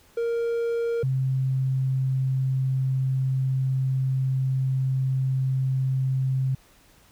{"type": "tone pair in turn", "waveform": ["triangle", "sine"], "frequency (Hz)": [466.2, 131.92], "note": ["A#4", "C3"], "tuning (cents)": [0, 15], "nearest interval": "octave + minor seventh", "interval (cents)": 2185, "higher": "first", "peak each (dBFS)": -21, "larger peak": "neither", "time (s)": [[0.17, 1.03], [1.03, 6.55]], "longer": "second", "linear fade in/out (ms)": 5, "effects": ["pink hiss -57 dBFS RMS until 7.11 s"]}